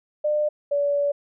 sine tone pair in turn, 600 / 573 Hz, D5 / D5, +37 / -43 cents, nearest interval minor second, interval 80 cents, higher first, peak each -19 dBFS, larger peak neither, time 0.24-0.49 / 0.71-1.12 s, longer second, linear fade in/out 10 ms, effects none

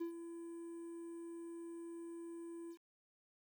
triangle tone with ADSR envelope, 337.1 Hz, E4, 39 cents sharp, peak -35 dBFS, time 0-2.78 s, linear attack 14 ms, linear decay 100 ms, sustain -9 dB, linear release 78 ms, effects 11-bit

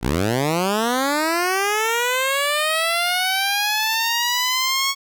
10% pulse linear sweep, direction up, 51.91 to 1108.7 Hz, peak -10 dBFS, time 0.01-4.95 s, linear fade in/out 50 ms, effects none

